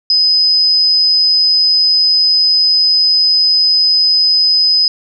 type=tone with amplitude modulation; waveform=sine; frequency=5030 Hz; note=D#8; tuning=18 cents sharp; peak=-6 dBFS; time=0.1-4.88 s; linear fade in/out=2 ms; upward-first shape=sine; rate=170 Hz; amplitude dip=35%; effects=none